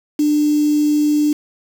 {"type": "tone with quantisation", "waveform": "sine", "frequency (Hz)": 297.8, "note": "D4", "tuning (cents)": 24, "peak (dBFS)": -12, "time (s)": [0.19, 1.33], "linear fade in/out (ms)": 5, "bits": 5, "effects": []}